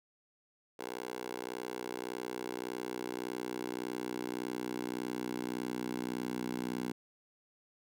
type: tone with high-pass filter sweep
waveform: 10% pulse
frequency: 61.74 Hz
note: B1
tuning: in tune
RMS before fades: -39 dBFS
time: 0.79-6.92 s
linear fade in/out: 5 ms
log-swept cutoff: 470 to 240 Hz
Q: 1.9
effects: none